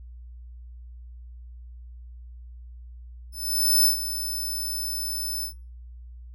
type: tone with ADSR envelope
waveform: 5% pulse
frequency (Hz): 5274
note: E8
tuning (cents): 0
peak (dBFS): -10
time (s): 3.32-5.53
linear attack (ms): 530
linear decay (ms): 110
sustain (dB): -12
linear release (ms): 95
effects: noise-tail reverb RT60 0.3 s tail -19 dB re dry + added 60 Hz sine -40 dBFS peak until 6.34 s